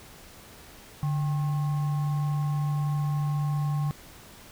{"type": "tone with frequency modulation", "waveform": "sine", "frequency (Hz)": 146.4, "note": "D3", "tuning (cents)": -5, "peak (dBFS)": -24, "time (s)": [1.03, 3.91], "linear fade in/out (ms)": 0, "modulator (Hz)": 933, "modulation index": 0.28, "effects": ["pink hiss -49 dBFS RMS until 4.51 s"]}